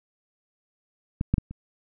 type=clicks; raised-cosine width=5 ms; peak=-13 / -8 / -11 / -25 dBFS; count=4; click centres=1.211 / 1.34 / 1.382 / 1.51 s; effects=none